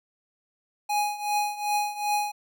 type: tone with tremolo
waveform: square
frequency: 830.6 Hz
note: G#5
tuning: in tune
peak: -22 dBFS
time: 0.89-2.32 s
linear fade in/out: 10 ms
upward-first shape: triangle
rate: 2.6 Hz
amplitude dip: 85%
effects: none